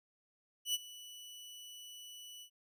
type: tone with ADSR envelope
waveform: sawtooth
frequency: 2960 Hz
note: F#7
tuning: in tune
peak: -27 dBFS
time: 0.65-2.5 s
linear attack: 92 ms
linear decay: 31 ms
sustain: -19 dB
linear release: 81 ms
effects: none